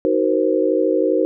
sine chord, C half-diminished seventh, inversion first, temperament just, 314 / 376.7 / 470.9 / 523.3 Hz, Eb4 / Gb4 / Bb4 / C5, +16 / +31 / +18 / 0 cents, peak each -20 dBFS, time 0.05-1.25 s, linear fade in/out 0 ms, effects none

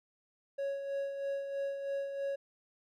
triangle tone with tremolo, 554.4 Hz, C#5, in tune, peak -30 dBFS, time 0.58-2.36 s, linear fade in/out 10 ms, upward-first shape sine, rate 3.1 Hz, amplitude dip 50%, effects none

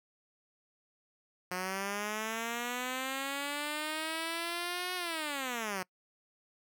5% pulse linear two-way sweep, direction up then down, 179.7 to 365.8 to 179.7 Hz, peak -23 dBFS, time 1.51-5.83 s, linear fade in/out 5 ms, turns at 4.95 s, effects noise-tail reverb RT60 0.1 s tail -25 dB re dry

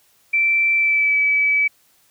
sine tone with pitch glide, 2338 to 2293 Hz, D7 to D7, -8 to -42 cents, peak -14 dBFS, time 0.33-1.68 s, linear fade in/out 10 ms, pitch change -34 cents, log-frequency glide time 0.75-1.17 s, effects white hiss -58 dBFS RMS until 2.1 s

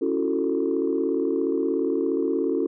sine chord, F# minor seventh, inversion second, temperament just, 277.5 / 333 / 370 / 444 Hz, C#4 / E4 / F#4 / A4, +2 / +18 / 0 / +16 cents, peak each -26 dBFS, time 0.01-2.67 s, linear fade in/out 10 ms, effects tanh soft clip ceiling -13 dBFS

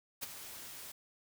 white noise with ADSR envelope, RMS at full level -38 dBFS, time 0.21-0.92 s, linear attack 22 ms, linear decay 21 ms, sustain -10 dB, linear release 6 ms, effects none

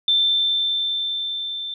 sine tone with level ramp, 3555 Hz, A7, 17 cents sharp, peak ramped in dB -14 to -27 dBFS, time 0.08-1.74 s, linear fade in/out 2 ms, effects none

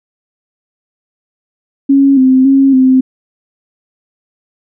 sine tone with pitch steps, 275.5 / 260.2 / 271.7 / 259.9 Hz, C#4 / C4 / C#4 / C4, -11 / -9 / -35 / -11 cents, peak -4 dBFS, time 1.89-3.01 s, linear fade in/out 10 ms, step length 280 ms, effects none

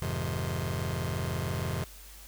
sawtooth chord, F minor seventh, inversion none, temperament just, 87.31 / 104.77 / 130.96 / 157.15 Hz, F2 / Ab2 / C3 / Eb3, 0 / +16 / +2 / +18 cents, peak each -30 / -33 / -30 / -34 dBFS, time 0.02-1.84 s, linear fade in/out 0 ms, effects added 50 Hz sine -49 dBFS peak until 2.27 s + white hiss -51 dBFS RMS until 2.27 s

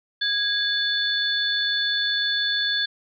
sine tone cluster, 1649 / 3498 / 4373 Hz, G#6 / A7 / C#8, -13 / -11 / -24 cents, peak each -25 / -24 / -27 dBFS, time 0.21-2.86 s, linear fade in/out 10 ms, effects none

